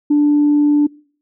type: tone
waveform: sine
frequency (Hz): 293.7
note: D4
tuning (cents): 0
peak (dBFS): -8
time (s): 0.1-0.87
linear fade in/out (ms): 10
effects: noise-tail reverb RT60 0.5 s tail -25 dB re dry + tanh soft clip ceiling -6 dBFS